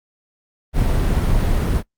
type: noise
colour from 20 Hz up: brown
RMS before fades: -17 dBFS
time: 0.73-1.83 s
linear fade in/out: 50 ms
effects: noise-tail reverb RT60 0.1 s tail -21 dB re dry + Opus 32 kbps